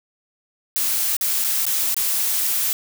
blue noise with dropouts, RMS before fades -21 dBFS, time 0.76-2.73 s, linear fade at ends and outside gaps 0 ms, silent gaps 1.167-1.211 / 1.441-1.446 / 1.653-1.666 / 1.944-1.966 s, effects none

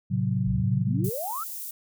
sine chord, F# diminished, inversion first, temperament just, 111 / 133.2 / 185 Hz, A2 / C3 / F#3, +16 / +31 / 0 cents, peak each -27 dBFS, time 0.1-1.1 s, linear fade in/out 20 ms
sine exponential sweep, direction up, 49.39 to 1396.9 Hz, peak -30 dBFS, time 0.46-1.44 s, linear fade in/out 10 ms
white high-pass noise, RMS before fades -36 dBFS, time 1.04-1.71 s, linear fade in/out 5 ms, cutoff 9900 Hz, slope 12 dB/octave
effects none

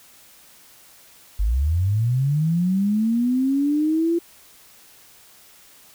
sine linear sweep, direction up, 46.25 to 343.3 Hz, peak -17 dBFS, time 1.39-4.19 s, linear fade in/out 10 ms, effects white hiss -50 dBFS RMS until 5.94 s

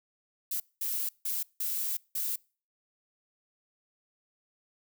violet noise bursts at uneven times, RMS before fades -32 dBFS, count 5, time 0.51-0.6 / 0.81-1.09 / 1.25-1.43 / 1.6-1.97 / 2.15-2.36 s, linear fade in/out 5 ms, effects noise-tail reverb RT60 0.4 s tail -26 dB re dry

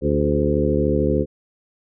harmonic tone with a mistuned harmonic, 73.42 Hz, D2, in tune, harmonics 1 / 2 / 3 / 4 / 5 / 6 / 7, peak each -24 / -24 / -24 / -24 / -24 / -24 / -24 dBFS, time 0.01-1.26 s, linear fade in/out 50 ms, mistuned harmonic 6, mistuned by -37 cents, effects none

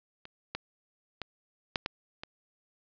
clicks, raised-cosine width 0.2 ms, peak -27 / -16 / -18 / -10 / -13 / -21 dBFS, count 6, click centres 0.254 / 0.55 / 1.217 / 1.758 / 1.861 / 2.235 s, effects resampled to 11025 Hz + 8-bit

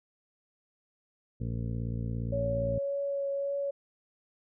harmonic tone, 57.4 Hz, A#1, 26 cents flat, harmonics 1 / 2 / 3 / 4 / 5 / 7 / 8 / 9, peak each -37 / -33 / -40 / -40 / -47 / -53 / -49 / -54 dBFS, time 1.4-2.79 s, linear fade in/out 10 ms
sine tone with vibrato, 559 Hz, C#5, 14 cents sharp, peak -29 dBFS, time 2.32-3.71 s, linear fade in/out 10 ms, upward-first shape triangle, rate 1.8 Hz, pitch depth 12 cents each way
effects none

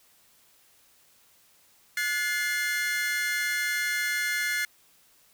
40% pulse tone cluster, 1453 / 1718 / 2101 Hz, F#6 / A6 / C7, -32 / -42 / +7 cents, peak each -32 / -30 / -28 dBFS, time 1.97-4.65 s, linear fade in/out 2 ms, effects white hiss -61 dBFS RMS until 5.33 s

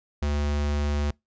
square tone, 73 Hz, D2, 10 cents flat, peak -24 dBFS, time 0.22-1.11 s, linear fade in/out 5 ms, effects noise-tail reverb RT60 0.2 s tail -26 dB re dry + resampled to 16000 Hz

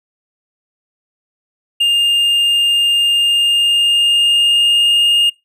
triangle tone with pitch glide, 2813 to 2834 Hz, F7 to F7, +12 to +25 cents, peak -8 dBFS, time 1.8-5.3 s, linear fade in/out 10 ms, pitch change +13 cents, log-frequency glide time 3.07-5.1 s, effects noise-tail reverb RT60 0.2 s tail -22 dB re dry

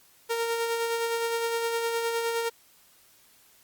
sawtooth tone with tremolo, 462.5 Hz, A#4, 14 cents flat, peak -21 dBFS, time 0.29-2.5 s, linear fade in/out 20 ms, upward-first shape sine, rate 9.7 Hz, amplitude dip 35%, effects white hiss -59 dBFS RMS until 3.63 s + Opus 48 kbps

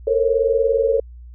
sine tone cluster, 447.7 / 468.1 / 545 Hz, A4 / A#4 / C#5, +30 / +7 / -29 cents, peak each -19 dBFS, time 0.07-1 s, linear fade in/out 5 ms, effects added 60 Hz sine -36 dBFS peak until 1.34 s

